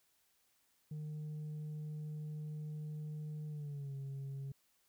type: tone with pitch glide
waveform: sine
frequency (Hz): 152.2 to 137.17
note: D#3 to C#3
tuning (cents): -38 to -18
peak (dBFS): -38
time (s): 0.91-4.52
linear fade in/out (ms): 5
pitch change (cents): -180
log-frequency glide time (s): 3.48-3.94
effects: tanh soft clip ceiling -40 dBFS + white hiss -75 dBFS RMS until 4.88 s